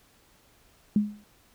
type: tone with exponential decay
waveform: sine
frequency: 208.5 Hz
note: G#3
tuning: 7 cents sharp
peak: -16 dBFS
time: 0.96-1.24 s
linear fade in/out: 2 ms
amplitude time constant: 59 ms
effects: pink hiss -61 dBFS RMS until 1.54 s